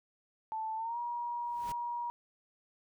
sine tone with pitch glide, 880 to 954.1 Hz, A5 to A#5, 0 to +40 cents, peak -34 dBFS, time 0.52-2.1 s, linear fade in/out 0 ms, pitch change +140 cents, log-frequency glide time 0.76-0.98 s
pink noise with exponential growth, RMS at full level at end -44 dBFS, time 1.41-1.72 s, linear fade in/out 2 ms, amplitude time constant 66 ms
effects none

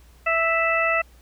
harmonic tone, 659.3 Hz, E5, in tune, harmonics 1 / 2 / 3 / 4, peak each -24 / -24 / -24 / -24 dBFS, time 0.26-1.02 s, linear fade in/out 10 ms, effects added 60 Hz sine -49 dBFS peak until 1.21 s + pink hiss -57 dBFS RMS until 1.21 s

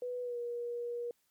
sine tone with pitch glide, 493.9 to 477.6 Hz, B4 to A#4, 0 to +42 cents, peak -35 dBFS, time 0.02-1.11 s, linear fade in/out 2 ms, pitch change -58 cents, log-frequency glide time 0.22-0.38 s, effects white hiss -75 dBFS RMS until 1.3 s + MP3 96 kbps

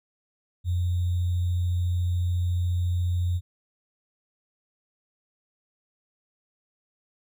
sine tone with sample-and-hold, 88.6 Hz, F2, 25 cents sharp, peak -22 dBFS, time 0.64-3.41 s, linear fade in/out 50 ms, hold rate 3675 Hz, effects none

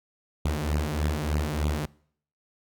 sawtooth beating tone pair, 73.42 / 76.72 Hz, D2 / D#2, 0 / -24 cents, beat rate 3.3 Hz, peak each -24 dBFS, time 0.45-1.86 s, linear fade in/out 5 ms, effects noise-tail reverb RT60 0.6 s tail -24 dB re dry

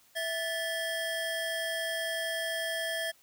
square tone cluster, 657 / 1746 / 3234 Hz, E5 / A6 / G#7, -6 / -14 / -47 cents, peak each -36 / -35 / -39 dBFS, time 0.15-3.12 s, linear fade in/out 20 ms, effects white hiss -63 dBFS RMS until 3.22 s

